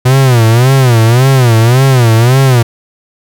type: tone with vibrato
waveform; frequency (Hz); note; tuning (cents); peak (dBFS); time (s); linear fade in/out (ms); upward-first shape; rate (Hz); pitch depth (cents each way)
45% pulse; 123.1; B2; -5; -4; 0.05-2.63; 10; sine; 1.8; 170
effects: none